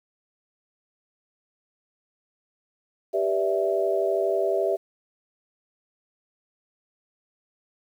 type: chord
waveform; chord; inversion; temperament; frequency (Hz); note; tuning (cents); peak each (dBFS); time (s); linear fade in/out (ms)
sine; E minor seventh; first; equal; 392 / 493.9 / 587.3 / 659.3; G4 / B4 / D5 / E5; 0 / 0 / 0 / 0; -25 / -31 / -28 / -25; 3.13-4.77; 20
effects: 9-bit